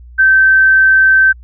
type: tone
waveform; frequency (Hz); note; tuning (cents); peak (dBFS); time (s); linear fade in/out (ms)
sine; 1549; G6; -21; -5; 0.18-1.33; 20
effects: added 60 Hz sine -33 dBFS peak until 1.43 s